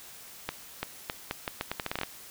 accelerating click train, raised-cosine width 0.3 ms, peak -14 dBFS, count 14, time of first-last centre 0.49-2.033 s, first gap 340 ms, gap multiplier 0.79, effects white hiss -48 dBFS RMS until 2.3 s

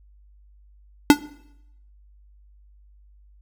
square tone with exponential decay, 291.8 Hz, D4, 11 cents flat, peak -5 dBFS, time 1.1-1.19 s, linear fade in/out 1 ms, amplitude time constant 19 ms, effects noise-tail reverb RT60 0.8 s tail -19 dB re dry + added 50 Hz sine -50 dBFS peak until 3.41 s

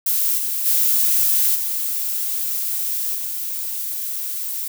violet noise with level steps, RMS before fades -19 / -23 / -17 / -23 / -26 dBFS, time 0.06-4.68 s, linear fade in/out 5 ms, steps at 0.37 / 0.65 / 1.54 / 3.14 s, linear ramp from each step 20 ms, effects none

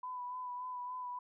sine tone with vibrato, 996 Hz, B5, 14 cents sharp, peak -39 dBFS, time 0.03-1.19 s, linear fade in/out 5 ms, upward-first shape sine, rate 3.5 Hz, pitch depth 24 cents each way, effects none

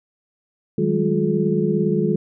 sine tone cluster, 157.9 / 190.1 / 207.5 / 356.6 / 427.6 Hz, D#3 / F#3 / G#3 / F4 / A4, +26 / +47 / -1 / +36 / -49 cents, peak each -23 dBFS, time 0.78-2.16 s, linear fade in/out 5 ms, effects none

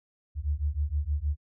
sine beating tone pair, 70.5 / 76.9 Hz, C#2 / D#2, +30 / -20 cents, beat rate 6.4 Hz, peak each -29 dBFS, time 0.35-1.37 s, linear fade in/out 50 ms, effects none

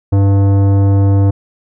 sine tone with tanh clipping, 98.8 Hz, G2, 14 cents sharp, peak -9 dBFS, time 0.12-1.31 s, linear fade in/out 10 ms, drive 15 dB, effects none

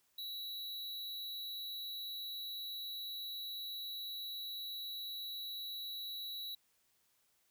square tone with amplitude modulation, 3916 Hz, B7, 15 cents flat, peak -40 dBFS, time 0.18-6.55 s, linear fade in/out 5 ms, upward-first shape sine, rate 206 Hz, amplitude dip 40%, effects white hiss -75 dBFS RMS until 7.5 s

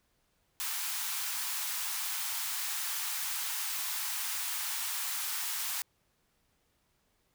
white high-pass noise, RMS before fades -35 dBFS, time 0.6-5.82 s, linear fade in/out 0 ms, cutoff 800 Hz, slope 48 dB/octave, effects pink hiss -74 dBFS RMS until 7.34 s

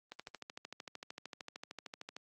click train, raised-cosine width 0.2 ms, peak -27 dBFS, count 28, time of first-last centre 0.12-2.165 s, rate 13.2 Hz, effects high-pass 200 Hz 12 dB/octave + Opus 32 kbps

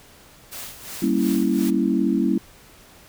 white noise with tremolo, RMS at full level -34 dBFS, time 0.51-1.71 s, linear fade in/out 20 ms, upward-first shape sine, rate 2.8 Hz, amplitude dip 70%
sine chord, G diminished seventh, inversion none, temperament equal, 196 / 233.1 / 277.2 / 329.6 Hz, G3 / Bb3 / Db4 / Fb4, 0 / 0 / 0 / 0 cents, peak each -23 dBFS, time 1.02-2.38 s, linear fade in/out 5 ms
effects pink hiss -49 dBFS RMS until 3.08 s

